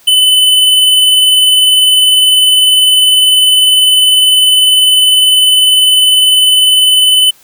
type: tone with tremolo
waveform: square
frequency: 3017 Hz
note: F#7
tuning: 33 cents sharp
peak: -4 dBFS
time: 0.07-7.31 s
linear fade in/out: 10 ms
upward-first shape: sine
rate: 20 Hz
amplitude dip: 25%
effects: white hiss -44 dBFS RMS until 7.43 s